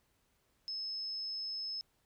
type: tone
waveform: sine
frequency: 5200 Hz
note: E8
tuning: 24 cents flat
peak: -37 dBFS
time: 0.68-1.81 s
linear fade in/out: 0 ms
effects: pink hiss -75 dBFS RMS until 2.05 s